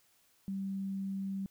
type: tone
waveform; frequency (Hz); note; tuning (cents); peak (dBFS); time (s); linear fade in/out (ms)
sine; 194.4; G3; -14; -34; 0.48-1.46; 0
effects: white hiss -69 dBFS RMS until 1.5 s